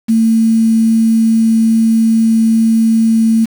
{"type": "tone with quantisation", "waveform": "sine", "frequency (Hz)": 224.7, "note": "A3", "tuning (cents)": 37, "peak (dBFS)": -7, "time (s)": [0.08, 3.46], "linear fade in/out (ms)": 20, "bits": 5, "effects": []}